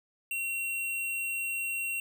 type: tone with sample-and-hold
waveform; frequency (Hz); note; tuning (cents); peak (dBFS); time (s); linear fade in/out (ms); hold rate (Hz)
sine; 2735; F7; -37; -30; 0.31-2; 2; 11025
effects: none